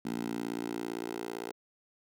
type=tone with high-pass filter sweep; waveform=10% pulse; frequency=57.7 Hz; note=A#1; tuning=17 cents flat; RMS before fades=-37 dBFS; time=0.05-1.52 s; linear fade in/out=5 ms; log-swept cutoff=230 to 440 Hz; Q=2.3; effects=none